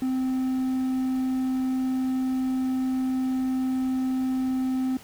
triangle tone, 259.4 Hz, C4, 15 cents flat, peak -21 dBFS, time 0.02-4.97 s, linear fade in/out 2 ms, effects pink hiss -48 dBFS RMS until 5.03 s

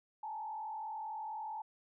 sine tone with frequency modulation, 867 Hz, A5, 26 cents flat, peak -39 dBFS, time 0.23-1.62 s, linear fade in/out 5 ms, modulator 44.3 Hz, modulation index 0.82, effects none

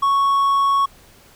triangle tone, 1108.7 Hz, C#6, in tune, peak -12 dBFS, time 0.02-0.86 s, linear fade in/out 10 ms, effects pink hiss -49 dBFS RMS until 1.35 s

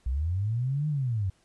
sine linear two-way sweep, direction up then down, 58.27 to 154.4 to 90 Hz, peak -25 dBFS, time 0.06-1.3 s, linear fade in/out 5 ms, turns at 0.88 s, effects pink hiss -66 dBFS RMS until 1.44 s + resampled to 24000 Hz

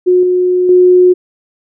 sine tone with level steps, 362.6 Hz, F#4, 35 cents flat, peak -5 / -8 / -3 dBFS, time 0.06-1.14 s, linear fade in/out 20 ms, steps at 0.23 / 0.69 s, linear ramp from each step 2 ms, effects none

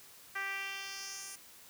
10% pulse tone with band-pass filter sweep, 392 Hz, G4, in tune, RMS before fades -41 dBFS, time 0.35-1.36 s, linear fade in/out 10 ms, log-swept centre 1700 to 9000 Hz, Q 2, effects white hiss -56 dBFS RMS until 1.69 s

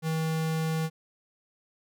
square tone, 160 Hz, D#3, 49 cents sharp, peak -27 dBFS, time 0.02-0.9 s, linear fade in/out 50 ms, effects none

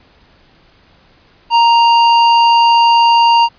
square tone, 932.3 Hz, A#5, in tune, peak -7 dBFS, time 1.5-3.49 s, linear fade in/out 50 ms, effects pink hiss -49 dBFS RMS until 3.58 s + resampled to 11025 Hz

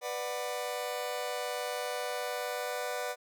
sawtooth chord, B minor, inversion none, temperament just, 493.9 / 592.7 / 740.8 Hz, B4 / D5 / F#5, 0 / +16 / +2 cents, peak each -33 / -34 / -35 dBFS, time 0.01-3.16 s, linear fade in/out 50 ms, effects none

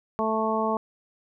harmonic tone, 220 Hz, A3, in tune, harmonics 1 / 2 / 3 / 4 / 5, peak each -29 / -29 / -29 / -29 / -29 dBFS, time 0.19-0.77 s, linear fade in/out 0 ms, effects none

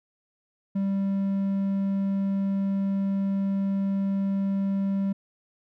triangle tone, 196 Hz, G3, in tune, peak -21 dBFS, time 0.75-5.13 s, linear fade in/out 10 ms, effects none

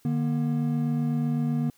triangle tone pair together, 150.52 / 238.4 Hz, D3 / A#3, +43 / +39 cents, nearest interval minor sixth, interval 796 cents, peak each -24 dBFS, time 0.05-1.7 s, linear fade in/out 2 ms, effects white hiss -62 dBFS RMS until 1.77 s

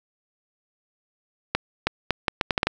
accelerating click train, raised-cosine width 0.3 ms, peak -4 dBFS, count 9, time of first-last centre 1.55-2.67 s, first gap 320 ms, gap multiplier 0.74, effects none

